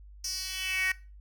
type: tone with high-pass filter sweep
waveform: 10% pulse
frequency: 375.5 Hz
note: F#4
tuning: 26 cents sharp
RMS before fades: -32 dBFS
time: 0.24-0.92 s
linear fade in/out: 5 ms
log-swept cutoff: 5700 to 1900 Hz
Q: 4.3
effects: noise-tail reverb RT60 0.3 s tail -19 dB re dry + added 50 Hz sine -47 dBFS peak until 1.2 s